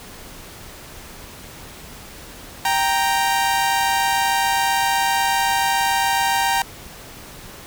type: tone pair together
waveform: sawtooth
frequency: 784 / 931.4 Hz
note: G5 / A#5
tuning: 0 / -2 cents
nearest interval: minor third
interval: 298 cents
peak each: -16 dBFS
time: 2.65-6.62 s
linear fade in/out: 2 ms
effects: pink hiss -39 dBFS RMS until 7.66 s